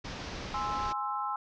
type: low-pass noise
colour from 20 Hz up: pink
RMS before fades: -40 dBFS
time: 0.04-0.93 s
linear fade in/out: 10 ms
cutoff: 6000 Hz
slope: 48 dB/octave
type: chord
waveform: sine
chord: Ab augmented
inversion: none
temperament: equal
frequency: 830.6 / 1046.5 / 1318.5 Hz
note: Ab5 / C6 / E6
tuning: 0 / 0 / 0 cents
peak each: -35 dBFS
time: 0.54-1.36 s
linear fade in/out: 2 ms
effects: none